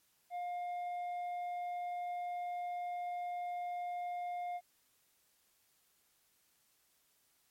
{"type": "tone with tanh clipping", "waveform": "sine", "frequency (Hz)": 709, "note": "F5", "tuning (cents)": 26, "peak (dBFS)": -38, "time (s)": [0.3, 4.61], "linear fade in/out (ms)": 50, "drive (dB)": 5, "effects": ["white hiss -73 dBFS RMS until 7.5 s", "MP3 64 kbps"]}